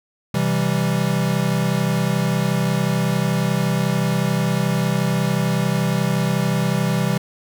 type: chord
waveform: square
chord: C major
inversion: none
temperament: equal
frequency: 130.81 / 164.81 / 196 Hz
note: C3 / E3 / G3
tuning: 0 / 0 / 0 cents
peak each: -23 / -22 / -23 dBFS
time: 0.34-7.18 s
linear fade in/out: 5 ms
effects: none